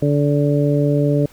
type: harmonic tone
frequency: 144.9 Hz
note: D3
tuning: 23 cents flat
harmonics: 1 / 2 / 3 / 4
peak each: -16 / -19 / -21 / -22 dBFS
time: 0.02-1.26 s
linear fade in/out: 5 ms
effects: pink hiss -48 dBFS RMS until 1.32 s